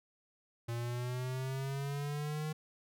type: exponential sweep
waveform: square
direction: up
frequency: 116.54 to 155.56 Hz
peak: -36 dBFS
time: 0.68-2.53 s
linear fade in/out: 10 ms
effects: none